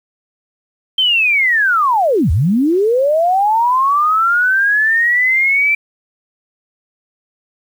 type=linear two-way sweep; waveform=sine; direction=down then up; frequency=3147 to 68.1 to 2348 Hz; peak=-10 dBFS; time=0.98-5.75 s; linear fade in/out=5 ms; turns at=2.31 s; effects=7-bit